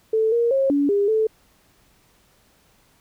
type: tone with pitch steps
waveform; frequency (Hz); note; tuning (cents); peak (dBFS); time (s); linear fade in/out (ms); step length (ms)
sine; 441.2 / 469.4 / 540 / 284.9 / 403.9 / 438.2; A4 / A#4 / C#5 / C#4 / G#4 / A4; +5 / +12 / -45 / +48 / -48 / -7; -16; 0.13-1.27; 5; 190
effects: pink hiss -59 dBFS RMS until 3 s